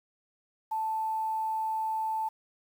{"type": "tone with quantisation", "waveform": "sine", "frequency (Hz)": 880, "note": "A5", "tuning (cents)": 0, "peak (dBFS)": -28, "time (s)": [0.71, 2.29], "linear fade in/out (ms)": 10, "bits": 9, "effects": []}